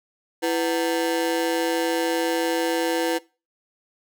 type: ring-modulated tone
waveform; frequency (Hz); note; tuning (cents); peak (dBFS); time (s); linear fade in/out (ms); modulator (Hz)
35% pulse; 415.3; G#4; 0; -16; 0.42-3.19; 20; 82.9
effects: noise-tail reverb RT60 0.3 s tail -21 dB re dry